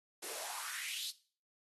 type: noise with high-pass filter sweep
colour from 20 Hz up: white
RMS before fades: -42 dBFS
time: 0.22-1.11 s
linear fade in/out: 10 ms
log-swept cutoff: 360 to 4400 Hz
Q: 3.9
effects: noise-tail reverb RT60 0.4 s tail -17 dB re dry + AAC 32 kbps